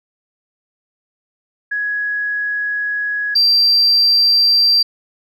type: tone pair in turn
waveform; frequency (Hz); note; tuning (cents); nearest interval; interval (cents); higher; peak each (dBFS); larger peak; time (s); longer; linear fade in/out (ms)
sine; 1672 / 4707; G#6 / D8; +11 / +3; octave + tritone; 1792; second; -17 / -8; second; 1.71-3.35 / 3.35-4.83; first; 10
effects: tanh soft clip ceiling -6 dBFS